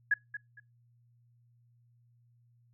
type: tone with echo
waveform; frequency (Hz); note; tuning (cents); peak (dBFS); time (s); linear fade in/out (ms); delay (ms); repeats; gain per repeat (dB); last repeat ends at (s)
sine; 1676; G#6; +15; -22; 0.11-0.14; 5; 230; 2; -13; 0.6
effects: noise-tail reverb RT60 0.2 s tail -24 dB re dry + added 119 Hz sine -63 dBFS peak until 2.73 s